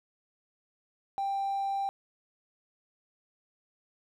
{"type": "tone with hard clipping", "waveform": "triangle", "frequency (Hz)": 788, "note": "G5", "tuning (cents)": 9, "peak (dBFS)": -29, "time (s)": [1.18, 1.89], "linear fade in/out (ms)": 0, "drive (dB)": 4, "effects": []}